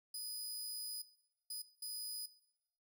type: tone bursts at uneven times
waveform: 20% pulse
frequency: 4978 Hz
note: D#8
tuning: in tune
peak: -36 dBFS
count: 3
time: 0.14-1.02 / 1.5-1.62 / 1.82-2.26 s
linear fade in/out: 5 ms
effects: noise-tail reverb RT60 0.9 s tail -18 dB re dry